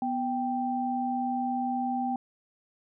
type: tone pair together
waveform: sine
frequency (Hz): 247.2 / 784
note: B3 / G5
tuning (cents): +2 / 0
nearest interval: octave + minor sixth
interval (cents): 1998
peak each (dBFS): -30 / -29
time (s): 0.02-2.16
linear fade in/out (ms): 2
effects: none